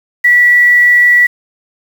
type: tone with quantisation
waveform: sine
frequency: 1949 Hz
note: B6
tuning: 23 cents flat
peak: -4 dBFS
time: 0.24-1.27 s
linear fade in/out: 10 ms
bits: 5
effects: none